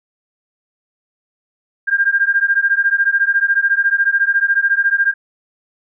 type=beating tone pair; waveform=sine; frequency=1596 / 1610 Hz; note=G6 / G6; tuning=+31 / +46 cents; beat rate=14 Hz; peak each=-15 dBFS; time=1.87-5.14 s; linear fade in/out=20 ms; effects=none